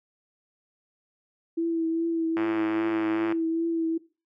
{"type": "tone with vibrato", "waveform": "sine", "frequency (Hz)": 329.6, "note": "E4", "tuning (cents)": 0, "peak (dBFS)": -23, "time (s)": [1.57, 3.98], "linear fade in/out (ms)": 10, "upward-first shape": "triangle", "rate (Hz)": 2.5, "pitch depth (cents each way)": 29}
{"type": "click train", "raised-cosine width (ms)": 0.5, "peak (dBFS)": -17, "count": 103, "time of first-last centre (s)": [2.37, 3.323], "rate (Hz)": 107}
{"effects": ["noise-tail reverb RT60 0.3 s tail -18 dB re dry", "high-pass 150 Hz 12 dB/octave"]}